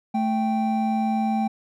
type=tone pair together; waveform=triangle; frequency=220 / 784 Hz; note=A3 / G5; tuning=0 / 0 cents; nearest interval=octave + minor seventh; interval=2200 cents; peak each=-20 / -23 dBFS; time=0.14-1.48 s; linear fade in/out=10 ms; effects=none